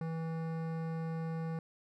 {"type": "tone with hard clipping", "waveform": "sine", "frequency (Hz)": 162.9, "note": "E3", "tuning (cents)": -20, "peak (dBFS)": -37, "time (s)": [0.01, 1.59], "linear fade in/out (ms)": 2, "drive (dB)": 16, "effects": []}